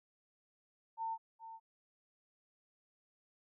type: tone with echo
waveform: sine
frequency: 900 Hz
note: A5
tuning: 39 cents sharp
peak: -36 dBFS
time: 0.97-1.18 s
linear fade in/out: 50 ms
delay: 420 ms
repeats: 1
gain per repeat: -11 dB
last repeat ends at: 1.6 s
effects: none